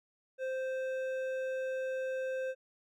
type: tone with hard clipping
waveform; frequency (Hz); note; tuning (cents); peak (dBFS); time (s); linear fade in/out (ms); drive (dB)
sine; 522; C5; -4; -35; 0.38-2.55; 50; 9
effects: none